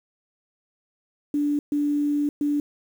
sine tone bursts at uneven times, 291.7 Hz, D4, 12 cents flat, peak -20 dBFS, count 3, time 1.34-1.59 / 1.72-2.29 / 2.41-2.6 s, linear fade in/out 2 ms, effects 8-bit

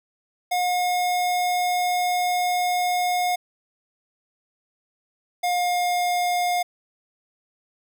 square tone pair in turn, 719 / 712 Hz, F#5 / F5, -50 / +33 cents, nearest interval unison, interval 17 cents, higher first, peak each -21 dBFS, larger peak neither, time 0.51-3.36 / 5.43-6.63 s, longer first, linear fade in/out 10 ms, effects none

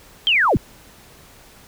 sine linear sweep, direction down, 3237 to 52.7 Hz, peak -13 dBFS, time 0.27-0.57 s, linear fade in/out 0 ms, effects pink hiss -47 dBFS RMS until 1.67 s

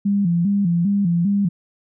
sine tone with vibrato, 185.5 Hz, F#3, 5 cents sharp, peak -15 dBFS, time 0.05-1.49 s, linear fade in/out 10 ms, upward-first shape square, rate 2.5 Hz, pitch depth 140 cents each way, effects none

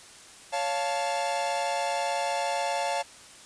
45% pulse chord, Db augmented, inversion none, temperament equal with one note detuned, 560.8 / 698.5 / 880 Hz, Db5 / F5 / A5, +20 / 0 / 0 cents, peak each -32 / -31 / -30 dBFS, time 0.52-3.03 s, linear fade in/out 20 ms, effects white hiss -49 dBFS RMS until 3.45 s + resampled to 22050 Hz

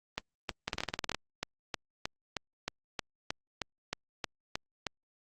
two click trains, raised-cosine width 0.2 ms, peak -14 / -15 dBFS, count 10 / 16, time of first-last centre 0.68-1.146 / 0.18-4.867 s, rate 19.3 / 3.2 Hz, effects Opus 32 kbps

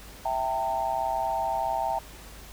sine chord, E diminished, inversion none, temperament equal with one note detuned, 659.3 / 784 / 910 Hz, E5 / G5 / Bb5, 0 / 0 / -42 cents, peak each -31 / -29 / -29 dBFS, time 0.25-1.99 s, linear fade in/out 5 ms, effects added 50 Hz sine -47 dBFS peak until 2.52 s + pink hiss -47 dBFS RMS until 2.52 s

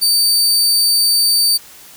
sawtooth tone, 4604 Hz, D8, 35 cents flat, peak -8 dBFS, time 0.01-1.58 s, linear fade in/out 20 ms, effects white hiss -40 dBFS RMS until 1.96 s

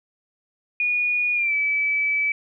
sine tone with pitch glide, 2451 to 2300 Hz, D#7 to D7, -27 to -37 cents, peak -19 dBFS, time 0.8-2.32 s, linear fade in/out 2 ms, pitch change -110 cents, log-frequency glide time 1.34-1.54 s, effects none

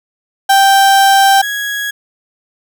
35% pulse tone pair in turn, 784 / 1661.2 Hz, G5 / G#6, 0 / 0 cents, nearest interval octave + minor second, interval 1300 cents, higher second, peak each -4 / -15 dBFS, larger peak first, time 0.49-1.42 / 1.42-1.91 s, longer first, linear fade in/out 10 ms, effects none

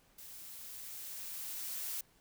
blue noise with level ramp, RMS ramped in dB -51 to -39 dBFS, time 0.18-2.01 s, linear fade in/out 5 ms, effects pink hiss -68 dBFS RMS until 2.2 s

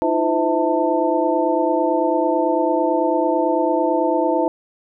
sine tone cluster, 312.2 / 341.2 / 510 / 650 / 892 Hz, D#4 / F4 / C5 / E5 / A5, +6 / -40 / -44 / -24 / +23 cents, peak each -22 dBFS, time 0.02-4.48 s, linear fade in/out 0 ms, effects none

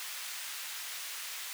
pink high-pass noise, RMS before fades -41 dBFS, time 0-1.53 s, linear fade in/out 0 ms, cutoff 1800 Hz, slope 12 dB/octave, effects none

